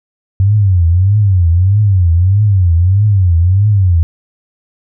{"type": "tone with vibrato", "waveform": "sine", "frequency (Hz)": 93.9, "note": "F#2", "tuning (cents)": 26, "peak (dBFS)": -6, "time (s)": [0.4, 4.03], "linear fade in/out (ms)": 0, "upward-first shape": "triangle", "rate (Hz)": 1.6, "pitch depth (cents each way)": 240, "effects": []}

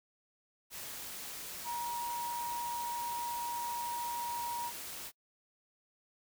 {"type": "tone in noise", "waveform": "sine", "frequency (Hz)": 951, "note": "A#5", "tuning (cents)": 34, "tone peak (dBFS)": -35, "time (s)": [1.64, 4.72], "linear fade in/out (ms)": 50, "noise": "white", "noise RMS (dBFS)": -44, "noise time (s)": [0.7, 5.12], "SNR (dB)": 6, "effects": ["noise-tail reverb RT60 0.1 s tail -25 dB re dry"]}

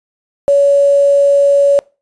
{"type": "tone with quantisation", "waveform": "sine", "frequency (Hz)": 564, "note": "C#5", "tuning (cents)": 30, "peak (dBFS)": -6, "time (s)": [0.48, 1.79], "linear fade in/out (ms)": 0, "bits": 5, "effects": ["noise-tail reverb RT60 0.3 s tail -24 dB re dry", "resampled to 24000 Hz"]}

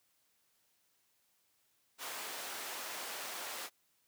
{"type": "high-pass noise", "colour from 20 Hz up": "pink", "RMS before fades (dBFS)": -43, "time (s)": [1.98, 3.7], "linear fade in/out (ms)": 50, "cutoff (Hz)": 620, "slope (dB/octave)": 12, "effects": ["white hiss -75 dBFS RMS until 4.07 s", "high-pass 60 Hz 12 dB/octave"]}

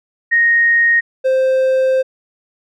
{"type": "tone pair in turn", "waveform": ["sine", "triangle"], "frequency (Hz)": [1864.7, 523.3], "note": ["A#6", "C5"], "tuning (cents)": [0, 0], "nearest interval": "octave + minor seventh", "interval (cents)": 2200, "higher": "first", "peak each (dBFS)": -9, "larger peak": "neither", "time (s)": [[0.31, 1.01], [1.24, 2.03]], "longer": "second", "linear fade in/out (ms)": 20, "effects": []}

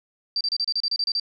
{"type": "tone bursts", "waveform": "sine", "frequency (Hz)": 4680, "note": "D8", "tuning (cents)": -7, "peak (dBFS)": -21, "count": 11, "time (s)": [0.36, 1.198], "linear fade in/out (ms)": 2, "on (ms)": 48, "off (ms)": 31, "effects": []}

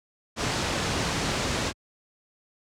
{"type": "low-pass noise", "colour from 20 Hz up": "pink", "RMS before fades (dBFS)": -27, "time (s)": [0.36, 1.73], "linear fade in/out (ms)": 50, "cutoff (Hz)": 7500, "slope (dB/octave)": 24, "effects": ["high-pass 60 Hz 12 dB/octave"]}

